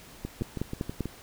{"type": "two click trains", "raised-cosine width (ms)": 3, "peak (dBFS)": [-16, -20], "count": [4, 6], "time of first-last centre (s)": [[0.42, 1.007], [0.25, 1.056]], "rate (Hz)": [5.11, 6.2], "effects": ["pink hiss -50 dBFS RMS until 1.22 s"]}